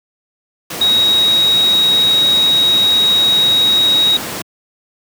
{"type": "tone in noise", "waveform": "sine", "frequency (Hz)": 3797, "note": "A#7", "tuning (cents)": 31, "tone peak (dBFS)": -9, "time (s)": [0.81, 4.17], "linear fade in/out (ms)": 5, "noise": "pink", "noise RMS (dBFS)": -23, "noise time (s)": [0.7, 4.42], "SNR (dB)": 11, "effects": ["high-pass 150 Hz 12 dB/octave"]}